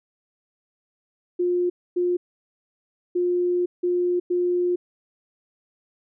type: tone bursts at uneven times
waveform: sine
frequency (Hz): 355.1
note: F4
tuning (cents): +29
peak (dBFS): -19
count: 5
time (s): 1.39-1.7 / 1.96-2.17 / 3.15-3.66 / 3.83-4.2 / 4.3-4.76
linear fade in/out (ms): 10
effects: none